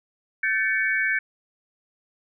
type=tone cluster; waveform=sine; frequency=1538 / 1754 / 2245 Hz; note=G6 / A6 / C#7; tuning=-33 / -6 / +21 cents; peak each=-25 dBFS; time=0.43-1.19 s; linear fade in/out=5 ms; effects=none